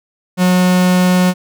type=tone; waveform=45% pulse; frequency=181.8 Hz; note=F#3; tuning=30 cents flat; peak=-9 dBFS; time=0.37-1.34 s; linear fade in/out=50 ms; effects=none